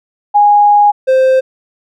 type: tone pair in turn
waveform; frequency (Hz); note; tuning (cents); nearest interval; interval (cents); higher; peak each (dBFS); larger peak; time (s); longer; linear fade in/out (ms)
sine / triangle; 825 / 522.5; G#5 / C5; -12 / -2; minor sixth; 790; first; -4; neither; 0.34-0.92 / 1.07-1.41; first; 20
effects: none